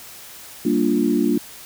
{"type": "chord", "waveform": "sine", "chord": "G minor seventh", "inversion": "none", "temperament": "equal", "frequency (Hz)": [196, 233.1, 293.7, 349.2], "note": ["G3", "Bb3", "D4", "F4"], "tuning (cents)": [0, 0, 0, 0], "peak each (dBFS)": [-25, -20, -20, -22], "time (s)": [0.65, 1.38], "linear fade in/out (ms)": 5, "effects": ["white hiss -40 dBFS RMS until 1.65 s"]}